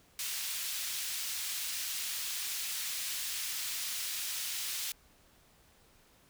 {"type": "high-pass noise", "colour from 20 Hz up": "pink", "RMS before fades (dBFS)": -37, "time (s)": [0.19, 4.92], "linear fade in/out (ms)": 2, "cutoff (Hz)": 3000, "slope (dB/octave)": 12, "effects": ["pink hiss -64 dBFS RMS until 6.29 s"]}